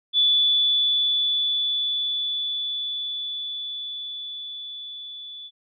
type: tone with level ramp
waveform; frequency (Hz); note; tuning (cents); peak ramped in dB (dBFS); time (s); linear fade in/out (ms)
sine; 3461; A7; -29; -15 to -36; 0.13-5.51; 50
effects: none